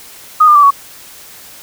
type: tone with pitch steps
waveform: sine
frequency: 1244.5 / 1202.1 / 1161.2 / 1121.6 Hz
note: D#6 / D6 / D6 / C#6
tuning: 0 / +40 / -20 / +20 cents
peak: -3 dBFS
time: 0.4-0.708 s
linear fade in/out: 10 ms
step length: 77 ms
effects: white hiss -36 dBFS RMS until 1.62 s